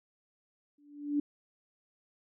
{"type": "tone with exponential growth", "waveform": "sine", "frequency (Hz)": 290.9, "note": "D4", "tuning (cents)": -16, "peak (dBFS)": -24, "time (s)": [0.78, 1.2], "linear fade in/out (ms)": 5, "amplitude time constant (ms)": 91, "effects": []}